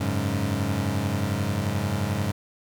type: chord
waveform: 25% pulse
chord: F# suspended second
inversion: none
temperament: equal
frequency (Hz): 92.5 / 103.83 / 138.59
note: F#2 / G#2 / C#3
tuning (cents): 0 / 0 / 0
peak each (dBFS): -25 / -23 / -27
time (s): 0-2.32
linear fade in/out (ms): 10
effects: none